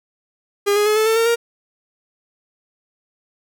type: tone with pitch steps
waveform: 45% pulse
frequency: 405.8 / 415.5 / 425.5 / 435.7 / 446.1 / 456.8 / 467.8 Hz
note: G#4 / G#4 / G#4 / A4 / A4 / A#4 / A#4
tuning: -40 / +1 / +42 / -17 / +24 / -35 / +6 cents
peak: -14 dBFS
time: 0.66-1.36 s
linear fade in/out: 20 ms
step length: 100 ms
effects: none